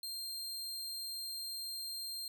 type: tone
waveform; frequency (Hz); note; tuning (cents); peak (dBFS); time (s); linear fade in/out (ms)
sawtooth; 4186; C8; 0; -37; 0.03-2.28; 2
effects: none